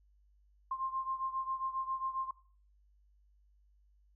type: beating tone pair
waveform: sine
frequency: 1055 / 1062.4 Hz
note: C6 / C6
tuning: +14 / +26 cents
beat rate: 7.4 Hz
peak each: -36 / -39 dBFS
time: 0.71-2.31 s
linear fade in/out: 5 ms
effects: noise-tail reverb RT60 0.5 s tail -20 dB re dry + added 50 Hz sine -64 dBFS peak until 4.15 s